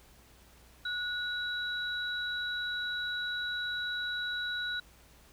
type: tone pair together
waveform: sine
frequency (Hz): 1461 / 3900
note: F#6 / B7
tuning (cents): -22 / -23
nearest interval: octave + perfect fourth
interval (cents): 1699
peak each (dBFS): -34 / -36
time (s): 0.85-4.8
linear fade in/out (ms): 5
effects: added 60 Hz sine -60 dBFS peak until 5.32 s + pink hiss -60 dBFS RMS until 5.32 s